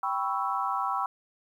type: chord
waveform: sine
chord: C# half-diminished seventh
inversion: second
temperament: equal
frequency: 784 / 987.8 / 1108.7 / 1318.5 Hz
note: G5 / B5 / C#6 / E6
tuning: 0 / 0 / 0 / 0 cents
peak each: -32 dBFS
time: 0.03-1.06 s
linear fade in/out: 2 ms
effects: 10-bit